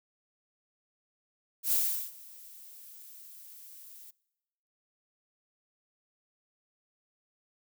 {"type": "noise with ADSR envelope", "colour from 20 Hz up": "violet", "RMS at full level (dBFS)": -26, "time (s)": [1.63, 4.11], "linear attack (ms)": 88, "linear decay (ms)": 390, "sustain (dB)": -24, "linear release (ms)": 8, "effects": ["noise-tail reverb RT60 1.0 s tail -24 dB re dry"]}